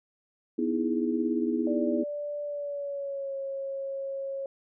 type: chord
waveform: sine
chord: E major seventh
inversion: second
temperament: equal with one note detuned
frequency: 246.9 / 311.1 / 328.7 / 415.3 Hz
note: B3 / D#4 / E4 / G#4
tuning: 0 / 0 / -5 / 0 cents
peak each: -29 / -32 / -29 / -33 dBFS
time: 0.58-2.04 s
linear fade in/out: 10 ms
type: tone with pitch glide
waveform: sine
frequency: 585 to 545.8 Hz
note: D5 to C#5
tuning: -7 to -27 cents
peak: -31 dBFS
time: 1.67-4.46 s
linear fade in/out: 2 ms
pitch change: -120 cents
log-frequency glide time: 2.43-3.35 s
effects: none